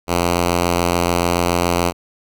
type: tone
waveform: 5% pulse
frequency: 87 Hz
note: F2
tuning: 6 cents flat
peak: -4 dBFS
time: 0.07-1.93 s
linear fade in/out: 50 ms
effects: none